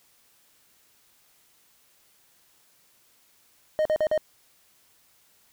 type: tone bursts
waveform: triangle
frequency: 619 Hz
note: D#5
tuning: 9 cents flat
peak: -18 dBFS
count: 4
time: 3.79-4.177 s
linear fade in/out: 0 ms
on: 63 ms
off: 45 ms
effects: white hiss -62 dBFS RMS until 5.52 s